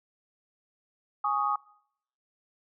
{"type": "chord", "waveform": "sine", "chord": "Ab suspended fourth", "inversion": "none", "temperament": "equal with one note detuned", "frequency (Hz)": [830.6, 1114.5, 1244.5], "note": ["Ab5", "Db6", "Eb6"], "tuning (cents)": [0, 9, 0], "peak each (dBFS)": [-30, -30, -28], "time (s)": [1.24, 1.56], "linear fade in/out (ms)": 5, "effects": ["noise-tail reverb RT60 0.7 s tail -23 dB re dry"]}